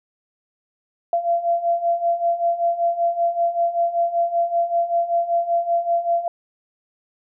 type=beating tone pair; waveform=sine; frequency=681 / 686.2 Hz; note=F5 / F5; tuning=-44 / -31 cents; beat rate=5.2 Hz; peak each=-23 / -19 dBFS; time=1.13-6.28 s; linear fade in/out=2 ms; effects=none